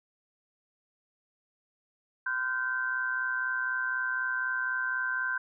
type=tone cluster; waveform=sine; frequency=1027 / 1422 / 1546 Hz; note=C6 / F6 / G6; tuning=-33 / +31 / -24 cents; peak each=-37 / -37 / -29 dBFS; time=2.26-5.38 s; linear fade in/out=5 ms; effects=none